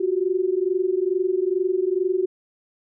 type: tone pair together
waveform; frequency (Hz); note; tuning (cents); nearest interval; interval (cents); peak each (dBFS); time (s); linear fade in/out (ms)
sine; 359.2 / 381.5; F4 / G4; +49 / -47; minor second; 104; -22; 0-2.26; 10
effects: none